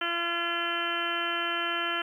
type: harmonic tone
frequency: 341.6 Hz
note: F4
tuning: 38 cents flat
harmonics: 1 / 2 / 3 / 4 / 5 / 6 / 7 / 8 / 9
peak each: -38 / -38 / -40 / -32 / -34 / -41 / -41 / -37 / -34 dBFS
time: 0.01-2.02 s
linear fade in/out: 5 ms
effects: 10-bit